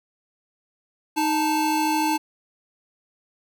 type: tone pair together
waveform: square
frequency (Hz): 310.8 / 879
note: D#4 / A5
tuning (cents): -2 / -2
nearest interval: octave + tritone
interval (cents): 1800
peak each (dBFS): -24 / -23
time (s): 1.16-2.18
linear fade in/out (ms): 20
effects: none